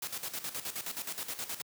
white noise with tremolo, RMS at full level -37 dBFS, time 0.02-1.62 s, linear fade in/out 5 ms, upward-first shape square, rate 9.5 Hz, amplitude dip 70%, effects high-pass 100 Hz 12 dB/octave

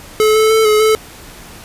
square tone with pitch steps, 431.3 / 436.1 / 441.7 / 426.4 / 435.6 Hz, A4 / A4 / A4 / G#4 / A4, -35 / -15 / +7 / +46 / -17 cents, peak -9 dBFS, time 0.2-0.95 s, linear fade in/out 0 ms, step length 150 ms, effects pink hiss -36 dBFS RMS until 1.64 s + resampled to 32000 Hz

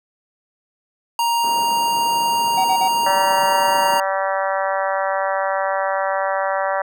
square tone, 936 Hz, A#5, 7 cents sharp, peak -17 dBFS, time 1.19-4 s, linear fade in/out 2 ms
white band-pass noise, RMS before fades -34 dBFS, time 1.43-4 s, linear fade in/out 10 ms, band 140 to 1000 Hz, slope 24 dB/octave
triangle tone bursts, 760 Hz, F#5, 46 cents sharp, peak -15 dBFS, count 3, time 2.57-2.883 s, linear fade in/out 10 ms, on 77 ms, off 41 ms
harmonic tone, 193 Hz, G3, 27 cents flat, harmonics 3 / 4 / 5 / 6 / 7 / 8 / 9 / 10, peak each -22 / -24 / -26 / -28 / -29 / -30 / -31 / -32 dBFS, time 3.06-6.82 s, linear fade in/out 5 ms
effects none

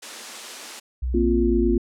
white high-pass noise, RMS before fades -35 dBFS, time 0.02-0.8 s, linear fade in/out 10 ms, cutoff 200 Hz, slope 96 dB/octave
sine linear sweep, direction down, 63.1 to 51.91 Hz, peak -22 dBFS, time 1.02-1.78 s, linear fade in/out 10 ms
sine chord, Bb suspended second, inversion none, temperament equal, 233.1 / 261.6 / 349.2 Hz, Bb3 / C4 / F4, 0 / 0 / 0 cents, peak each -23 / -25 / -20 dBFS, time 1.14-1.78 s, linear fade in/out 5 ms
effects low-pass 8000 Hz 12 dB/octave

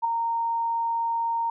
sine tone with ADSR envelope, 924 Hz, A#5, 16 cents flat, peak -18 dBFS, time 0.02-1.5 s, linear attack 27 ms, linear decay 5 ms, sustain -5 dB, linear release 3 ms, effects none

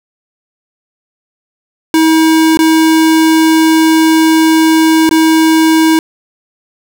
square tone with dropouts, 320 Hz, D#4, 49 cents sharp, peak -6 dBFS, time 1.94-5.99 s, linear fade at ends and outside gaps 1 ms, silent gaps 2.572-2.59 / 5.092-5.111 s, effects none

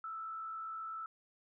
sine tone with frequency modulation, 1318.5 Hz, E6, in tune, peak -40 dBFS, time 0.04-1.06 s, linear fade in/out 2 ms, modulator 55.6 Hz, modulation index 0.41, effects none

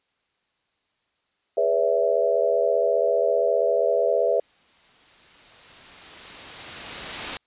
sine chord, C# minor seventh, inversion second, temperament equal with one note detuned, 415.3 / 493.9 / 569 / 659.3 Hz, G#4 / B4 / C#5 / E5, 0 / 0 / +45 / 0 cents, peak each -26 / -23 / -24 / -23 dBFS, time 1.57-4.4 s, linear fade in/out 5 ms
white noise with exponential growth, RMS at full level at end -27 dBFS, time 3.82-7.37 s, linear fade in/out 1 ms, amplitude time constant 770 ms
effects white hiss -72 dBFS RMS until 7.46 s + resampled to 8000 Hz

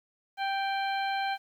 harmonic tone with a mistuned harmonic, 784 Hz, G5, in tune, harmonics 1 / 2 / 3 / 4 / 5, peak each -29 / -35 / -39 / -41 / -43 dBFS, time 0.37-1.38 s, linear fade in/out 50 ms, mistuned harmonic 5, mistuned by +74 cents, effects 10-bit

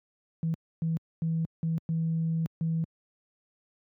sine tone bursts at uneven times, 163 Hz, E3, 19 cents flat, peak -24 dBFS, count 6, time 0.43-0.54 / 0.82-0.97 / 1.22-1.45 / 1.63-1.78 / 1.89-2.46 / 2.61-2.84 s, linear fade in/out 0 ms, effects tanh soft clip ceiling -20 dBFS + high-pass 100 Hz 12 dB/octave

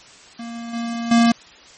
square tone with level steps, 233.1 Hz, A#3, in tune, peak -30 / -24 / -12 dBFS, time 0.39-1.32 s, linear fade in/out 5 ms, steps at 0.73 / 1.11 s, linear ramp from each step 5 ms, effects white hiss -45 dBFS RMS until 1.77 s + MP3 32 kbps

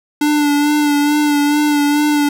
square tone with vibrato, 293.7 Hz, D4, in tune, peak -12 dBFS, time 0.21-2.29 s, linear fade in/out 5 ms, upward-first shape sine, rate 2.3 Hz, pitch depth 28 cents each way, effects none

